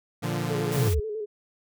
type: chord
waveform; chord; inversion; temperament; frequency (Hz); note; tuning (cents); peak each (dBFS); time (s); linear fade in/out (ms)
sawtooth; Bb major; none; equal with one note detuned; 116.54 / 146.83 / 173.01; Bb2 / D3 / F3; 0 / 0 / -16; -27; 0.22-0.9; 20
type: tone with vibrato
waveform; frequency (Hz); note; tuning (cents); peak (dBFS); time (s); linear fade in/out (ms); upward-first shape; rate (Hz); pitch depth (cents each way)
sine; 428.3; A4; -47; -29; 0.49-1.26; 20; square; 9.1; 46
type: noise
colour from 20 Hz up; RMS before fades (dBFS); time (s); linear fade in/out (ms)
white; -36; 0.71-0.95; 20
type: linear sweep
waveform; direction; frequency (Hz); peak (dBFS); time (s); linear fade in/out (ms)
sine; down; 147 to 61.74; -21; 0.76-1; 5
effects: none